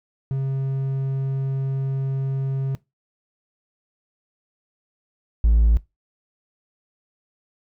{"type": "tone pair in turn", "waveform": "triangle", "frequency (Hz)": [134.9, 55.94], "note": ["C#3", "A1"], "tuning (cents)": [-47, 29], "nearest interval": "octave + minor third", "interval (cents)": 1524, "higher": "first", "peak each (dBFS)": [-19, -10], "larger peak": "second", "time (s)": [[0.31, 2.75], [5.44, 5.77]], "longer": "first", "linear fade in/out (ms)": 0, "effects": ["noise-tail reverb RT60 0.2 s tail -20 dB re dry", "tanh soft clip ceiling -7 dBFS"]}